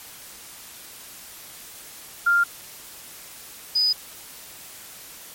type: tone pair in turn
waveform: sine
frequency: 1396.9 / 4978 Hz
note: F6 / D#8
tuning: 0 / 0 cents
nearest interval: octave + minor seventh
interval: 2200 cents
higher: second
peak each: -15 / -17 dBFS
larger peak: first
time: 2.26-2.44 / 3.75-3.93 s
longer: neither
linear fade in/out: 10 ms
effects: white hiss -42 dBFS RMS until 5.34 s + MP3 64 kbps